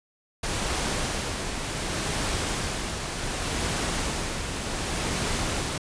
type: noise with tremolo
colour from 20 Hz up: pink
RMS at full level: -27 dBFS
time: 0.43-5.78 s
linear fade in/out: 5 ms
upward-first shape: sine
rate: 0.67 Hz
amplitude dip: 40%
effects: resampled to 22050 Hz